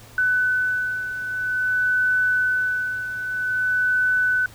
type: beating tone pair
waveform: sine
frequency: 1500 / 1500.51 Hz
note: F#6 / F#6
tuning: +23 / +24 cents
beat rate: 0.51 Hz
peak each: -26 / -20 dBFS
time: 0.18-4.46 s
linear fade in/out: 2 ms
effects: added 111 Hz sine -47 dBFS peak until 4.54 s + pink hiss -47 dBFS RMS until 4.54 s